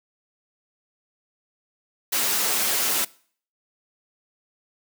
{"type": "noise with comb filter", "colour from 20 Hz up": "white", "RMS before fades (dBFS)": -23, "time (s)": [2.12, 3.05], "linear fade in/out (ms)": 10, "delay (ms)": 9.1, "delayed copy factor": 0.5, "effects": ["noise-tail reverb RT60 0.5 s tail -22 dB re dry", "high-pass 200 Hz 12 dB/octave"]}